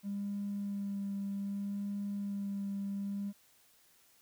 triangle tone with vibrato, 200.3 Hz, G3, 38 cents sharp, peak -31 dBFS, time 0.03-3.33 s, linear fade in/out 50 ms, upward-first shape sine, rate 0.64 Hz, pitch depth 15 cents each way, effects tanh soft clip ceiling -32 dBFS + white hiss -66 dBFS RMS until 4.21 s

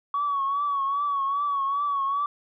sine tone with vibrato, 1125 Hz, C#6, 25 cents sharp, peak -22 dBFS, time 0.14-2.26 s, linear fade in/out 2 ms, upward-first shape triangle, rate 2.5 Hz, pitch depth 67 cents each way, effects tanh soft clip ceiling -18 dBFS

